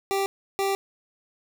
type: tone bursts at uneven times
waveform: 25% pulse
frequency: 392 Hz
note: G4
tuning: in tune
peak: -19 dBFS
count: 2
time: 0.11-0.26 / 0.59-0.75 s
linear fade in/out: 0 ms
effects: none